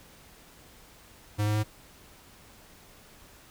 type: tone with pitch steps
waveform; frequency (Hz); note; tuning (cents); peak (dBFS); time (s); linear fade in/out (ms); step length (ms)
square; 104.6 / 105.75 / 106.92; G#2 / G#2 / A2; +13 / +32 / -49; -25; 1.38-1.638; 20; 86
effects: pink hiss -54 dBFS RMS until 3.5 s